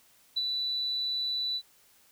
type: tone with ADSR envelope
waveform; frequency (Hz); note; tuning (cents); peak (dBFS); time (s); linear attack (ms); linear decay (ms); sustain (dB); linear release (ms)
sine; 3969; B7; +8; -24; 0.36-1.62; 14; 34; -4; 62
effects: tanh soft clip ceiling -20 dBFS + white hiss -62 dBFS RMS until 2.11 s